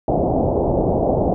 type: low-pass noise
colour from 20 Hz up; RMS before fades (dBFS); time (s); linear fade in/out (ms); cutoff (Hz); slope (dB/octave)
white; -18; 0.08-1.34; 0; 750; 48
effects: none